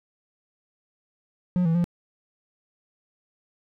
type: tone with pitch steps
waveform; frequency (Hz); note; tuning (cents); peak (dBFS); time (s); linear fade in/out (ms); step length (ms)
triangle; 179.5 / 164.2 / 173.6; F3 / E3 / F3; +48 / -6 / -10; -17; 1.56-1.842; 0; 94
effects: none